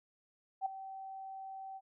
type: tone with ADSR envelope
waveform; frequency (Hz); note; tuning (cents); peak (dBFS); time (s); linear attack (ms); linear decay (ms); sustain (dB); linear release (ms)
sine; 771; G5; -29; -29; 0.61-1.81; 47; 9; -14; 47
effects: none